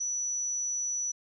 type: tone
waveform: sine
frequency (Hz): 5920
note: F#8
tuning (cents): 0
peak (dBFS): -29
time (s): 0-1.12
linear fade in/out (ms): 10
effects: none